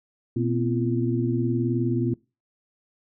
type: tone cluster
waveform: sine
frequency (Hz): 121 / 240 / 259.2 / 342.3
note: B2 / B3 / C4 / F4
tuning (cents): -35 / -49 / -16 / -35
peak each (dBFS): -25 / -29 / -28 / -27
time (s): 0.36-2.14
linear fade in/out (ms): 5
effects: noise-tail reverb RT60 0.3 s tail -24 dB re dry